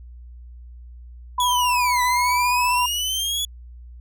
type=tone with vibrato; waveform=sine; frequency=987.8 Hz; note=B5; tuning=in tune; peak=-18 dBFS; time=1.38-2.86 s; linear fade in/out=5 ms; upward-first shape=sine; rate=15 Hz; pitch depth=20 cents each way
type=linear two-way sweep; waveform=sawtooth; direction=down then up; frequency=3418 to 1965 to 3418 Hz; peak=-19 dBFS; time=1.4-3.45 s; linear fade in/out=2 ms; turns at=2.02 s
effects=added 60 Hz sine -38 dBFS peak until 4 s